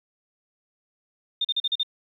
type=tone bursts; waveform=sine; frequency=3633 Hz; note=A#7; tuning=45 cents flat; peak=-21 dBFS; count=6; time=1.41-1.832 s; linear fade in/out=5 ms; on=37 ms; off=40 ms; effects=10-bit